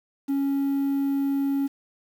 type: tone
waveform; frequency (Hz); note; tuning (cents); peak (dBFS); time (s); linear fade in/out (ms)
triangle; 277.2; C#4; 0; -19; 0.28-1.68; 20
effects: tanh soft clip ceiling -15 dBFS + 8-bit